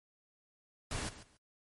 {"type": "noise with echo", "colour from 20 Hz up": "pink", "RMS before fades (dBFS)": -38, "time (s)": [0.91, 1.09], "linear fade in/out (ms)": 2, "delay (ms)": 140, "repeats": 2, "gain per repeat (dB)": -14, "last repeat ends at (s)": 1.37, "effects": ["noise-tail reverb RT60 0.1 s tail -20 dB re dry", "MP3 48 kbps"]}